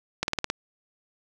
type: slowing click train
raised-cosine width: 0.2 ms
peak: -8 dBFS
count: 6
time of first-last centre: 0.23-0.501 s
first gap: 51 ms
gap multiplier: 1.03
effects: none